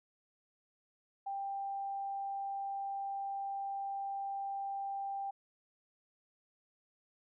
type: tone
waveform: sine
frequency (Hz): 790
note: G5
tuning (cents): +13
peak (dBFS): -36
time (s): 1.26-5.31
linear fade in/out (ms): 10
effects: none